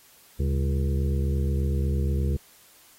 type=harmonic tone with a mistuned harmonic; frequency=68.4 Hz; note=C#2; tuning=23 cents flat; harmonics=1 / 2 / 3 / 5 / 6 / 7; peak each=-23 / -29 / -33 / -37 / -39 / -40 dBFS; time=0.39-2.37 s; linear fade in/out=10 ms; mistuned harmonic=1; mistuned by=+120 cents; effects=white hiss -55 dBFS RMS until 2.98 s + AAC 48 kbps